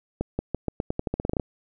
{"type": "accelerating click train", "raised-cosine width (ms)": 2, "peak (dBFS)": -12, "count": 15, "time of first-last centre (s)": [0.21, 1.398], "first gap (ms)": 180, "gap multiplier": 0.87, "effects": []}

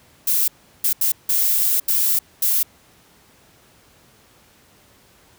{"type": "noise bursts at uneven times", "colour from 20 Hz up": "violet", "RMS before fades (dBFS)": -18, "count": 6, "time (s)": [[0.27, 0.48], [0.84, 0.93], [1.01, 1.12], [1.29, 1.8], [1.88, 2.19], [2.42, 2.63]], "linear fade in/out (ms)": 5, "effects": ["pink hiss -53 dBFS RMS until 5.38 s", "high-pass 60 Hz 12 dB/octave"]}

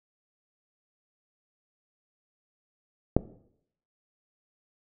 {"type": "click", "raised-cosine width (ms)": 2, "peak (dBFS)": -6, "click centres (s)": 3.166, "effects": ["noise-tail reverb RT60 0.7 s tail -17 dB re dry"]}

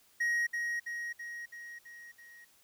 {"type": "tone with echo", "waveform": "triangle", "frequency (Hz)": 1887, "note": "A#6", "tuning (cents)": 21, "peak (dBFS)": -26, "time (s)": [0.2, 0.47], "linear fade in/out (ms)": 10, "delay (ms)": 330, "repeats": 6, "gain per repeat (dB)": -4, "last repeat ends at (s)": 2.45, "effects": ["white hiss -65 dBFS RMS until 2.63 s"]}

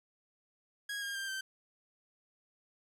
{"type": "tone with pitch steps", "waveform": "sawtooth", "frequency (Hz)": [1649, 1616.9, 1585.5, 1554.7], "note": ["G#6", "G#6", "G6", "G6"], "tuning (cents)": [-13, -47, 19, -15], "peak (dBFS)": -33, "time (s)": [0.89, 1.41], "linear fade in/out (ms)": 5, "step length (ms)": 130, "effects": ["low-pass 12000 Hz 12 dB/octave", "11-bit"]}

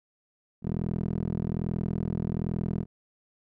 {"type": "tone with band-pass filter", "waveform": "15% pulse", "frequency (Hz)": 41.2, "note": "E1", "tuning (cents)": 0, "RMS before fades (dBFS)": -30, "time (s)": [0.62, 2.86], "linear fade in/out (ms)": 50, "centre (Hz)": 220, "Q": 2.1, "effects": []}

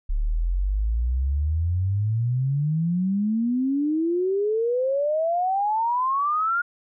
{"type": "exponential sweep", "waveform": "sine", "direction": "up", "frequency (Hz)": [34.65, 1432], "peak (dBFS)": -20, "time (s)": [0.09, 6.62], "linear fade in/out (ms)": 10, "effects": []}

